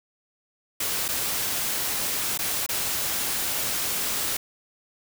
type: noise with dropouts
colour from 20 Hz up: white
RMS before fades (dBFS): -27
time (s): 0.8-4.37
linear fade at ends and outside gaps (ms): 5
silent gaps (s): 1.082-1.086 / 2.377-2.389 / 2.664-2.689
effects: none